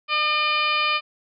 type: harmonic tone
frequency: 604 Hz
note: D5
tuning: 48 cents sharp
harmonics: 1 / 2 / 3 / 4 / 5 / 6 / 7 / 8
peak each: -35 / -23 / -34 / -23 / -27 / -34 / -35 / -33 dBFS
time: 0.08-1.01 s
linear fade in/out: 50 ms
effects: none